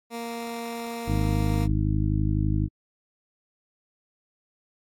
15% pulse tone, 233.1 Hz, A#3, in tune, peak -25 dBFS, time 0.1-1.68 s, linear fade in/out 50 ms
harmonic tone, 51.91 Hz, G#1, in tune, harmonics 1 / 2 / 3 / 4 / 5 / 6, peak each -26 / -25 / -29 / -33 / -35 / -31 dBFS, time 1.06-2.69 s, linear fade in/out 50 ms
effects AAC 64 kbps

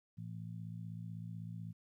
harmonic tone, 56 Hz, A1, 31 cents sharp, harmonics 2 / 3 / 4, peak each -45 / -46 / -56 dBFS, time 0.17-1.73 s, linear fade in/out 20 ms, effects 13-bit

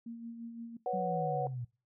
sine tone with tremolo, 232 Hz, A#3, 8 cents flat, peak -39 dBFS, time 0.06-0.77 s, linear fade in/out 5 ms, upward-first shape sine, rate 5.8 Hz, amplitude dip 45%
sine chord, B suspended second, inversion none, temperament equal, 493.9 / 554.4 / 740 Hz, B4 / C#5 / F#5, 0 / 0 / 0 cents, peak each -36 / -38 / -33 dBFS, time 0.86-1.47 s, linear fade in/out 2 ms
sine linear sweep, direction down, 190.2 to 116.9 Hz, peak -36 dBFS, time 0.93-1.65 s, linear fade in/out 10 ms
effects noise-tail reverb RT60 0.3 s tail -20 dB re dry

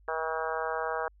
harmonic tone, 160.2 Hz, E3, 49 cents flat, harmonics 3 / 4 / 5 / 6 / 7 / 8 / 9 / 10, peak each -35 / -36 / -37 / -38 / -38 / -39 / -40 / -40 dBFS, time 0.08-1.08 s, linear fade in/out 2 ms, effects added 50 Hz sine -56 dBFS peak until 1.2 s

